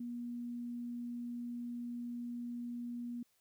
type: tone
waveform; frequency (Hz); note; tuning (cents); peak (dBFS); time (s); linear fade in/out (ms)
sine; 240; B3; -49; -39; 0-3.23; 5
effects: white hiss -75 dBFS RMS until 3.4 s